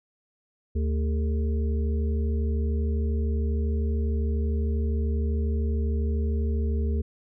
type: harmonic tone with a mistuned harmonic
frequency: 75.1 Hz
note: D2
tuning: 39 cents sharp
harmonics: 1 / 3 / 5 / 6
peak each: -23 / -33 / -37 / -39 dBFS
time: 0.75-7.02 s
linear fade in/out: 10 ms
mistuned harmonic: 5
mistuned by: +100 cents
effects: none